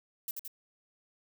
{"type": "noise with echo", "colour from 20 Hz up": "violet", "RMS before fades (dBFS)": -36, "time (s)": [0.28, 0.31], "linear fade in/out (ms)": 2, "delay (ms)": 84, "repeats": 2, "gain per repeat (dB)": -3, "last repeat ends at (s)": 0.478, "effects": []}